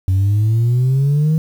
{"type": "exponential sweep", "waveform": "sine", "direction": "up", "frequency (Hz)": [92.5, 160.7], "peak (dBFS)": -9, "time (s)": [0.08, 1.38], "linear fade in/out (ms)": 0, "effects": ["tanh soft clip ceiling -10 dBFS", "7-bit"]}